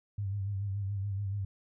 sine tone with vibrato, 99.4 Hz, G2, 25 cents sharp, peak -31 dBFS, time 0.18-1.45 s, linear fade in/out 5 ms, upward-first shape sine, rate 7 Hz, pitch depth 58 cents each way, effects none

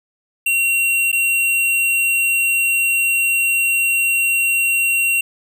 square tone with dropouts, 2744 Hz, F7, 31 cents flat, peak -15 dBFS, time 0.46-5.21 s, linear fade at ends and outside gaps 5 ms, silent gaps 1.117-1.127 s, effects 9-bit

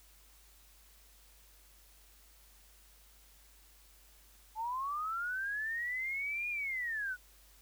sine linear two-way sweep, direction up then down, 857 to 2453 to 1440 Hz, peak -34 dBFS, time 4.55-7.17 s, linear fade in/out 50 ms, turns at 6.49 s, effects added 50 Hz sine -62 dBFS peak until 7.61 s + white hiss -63 dBFS RMS until 7.61 s

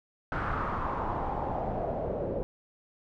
pink noise with low-pass filter sweep, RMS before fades -32 dBFS, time 0.32-2.43 s, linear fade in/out 0 ms, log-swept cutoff 1400 to 510 Hz, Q 3.8, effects none

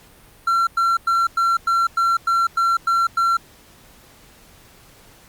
triangle tone bursts, 1360 Hz, F6, 46 cents flat, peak -13 dBFS, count 10, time 0.47-3.37 s, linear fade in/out 5 ms, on 200 ms, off 100 ms, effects pink hiss -49 dBFS RMS until 5.28 s + Opus 48 kbps

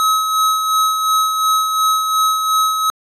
square tone with tremolo, 1280 Hz, D#6, 49 cents sharp, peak -12 dBFS, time 0-2.9 s, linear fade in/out 0 ms, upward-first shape sine, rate 2.8 Hz, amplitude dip 45%, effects resampled to 32000 Hz

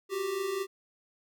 square tone pair together, 367.2 / 392 Hz, F#4 / G4, -13 / 0 cents, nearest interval minor second, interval 113 cents, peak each -38 / -32 dBFS, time 0.09-0.67 s, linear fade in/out 50 ms, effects none

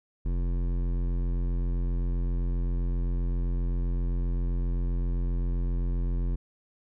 sine tone with hard clipping, 43.82 Hz, F1, 7 cents sharp, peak -27 dBFS, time 0.25-6.36 s, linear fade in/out 10 ms, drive 14 dB, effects none

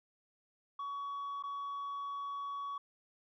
sine tone with dropouts, 1125 Hz, C#6, 25 cents sharp, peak -35 dBFS, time 0.79-2.78 s, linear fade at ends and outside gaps 5 ms, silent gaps 1.426-1.436 s, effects tanh soft clip ceiling -37 dBFS

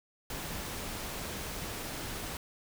pink noise, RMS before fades -39 dBFS, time 0.3-2.37 s, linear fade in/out 2 ms, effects none

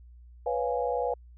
sine chord, C# dominant seventh, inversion third, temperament equal, 493.9 / 554.4 / 698.5 / 830.6 Hz, B4 / C#5 / E#5 / G#5, 0 / 0 / 0 / 0 cents, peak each -29 / -33 / -33 / -33 dBFS, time 0.46-1.14 s, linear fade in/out 5 ms, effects added 60 Hz sine -48 dBFS peak until 1.37 s

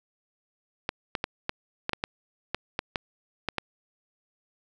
clicks, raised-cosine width 0.3 ms, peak -11 dBFS, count 12, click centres 0.891 / 1.152 / 1.241 / 1.494 / 1.894 / 1.933 / 2.039 / 2.546 / 2.791 / 2.958 / 3.487 / 3.583 s, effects none

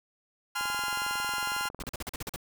sawtooth chord, F minor, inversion first, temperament equal with one note detuned, 830.6 / 1025.6 / 1396.9 Hz, Ab5 / C6 / F6, 0 / -35 / 0 cents, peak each -33 / -32 / -28 dBFS, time 0.55-1.69 s, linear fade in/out 10 ms
click train, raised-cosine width 1 ms, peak -29 dBFS, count 29, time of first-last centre 0.61-1.883 s, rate 22 Hz
pink noise bursts, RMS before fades -36 dBFS, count 9, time 1.8-2.361 s, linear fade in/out 2 ms, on 25 ms, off 42 ms
effects none

